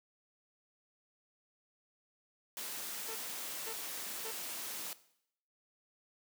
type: noise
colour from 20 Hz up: white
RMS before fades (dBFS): -42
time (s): 2.57-4.93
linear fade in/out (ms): 0
type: tone bursts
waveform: sawtooth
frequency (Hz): 448.2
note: A4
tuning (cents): +32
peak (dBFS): -39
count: 3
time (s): 3.08-4.316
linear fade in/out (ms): 10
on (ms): 72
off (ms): 510
effects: noise-tail reverb RT60 0.7 s tail -17 dB re dry + high-pass 200 Hz 12 dB/octave